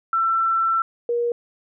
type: tone pair in turn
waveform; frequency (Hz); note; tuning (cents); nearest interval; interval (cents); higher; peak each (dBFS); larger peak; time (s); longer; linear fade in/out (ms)
sine; 1341 / 475.2; E6 / A#4; +29 / +33; octave + tritone; 1796; first; -17 / -19; first; 0.13-0.82 / 1.09-1.32; first; 2
effects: none